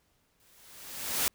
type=noise with exponential growth; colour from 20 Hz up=white; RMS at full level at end=-26 dBFS; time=0.4-1.28 s; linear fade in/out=0 ms; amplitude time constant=190 ms; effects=pink hiss -71 dBFS RMS until 1.34 s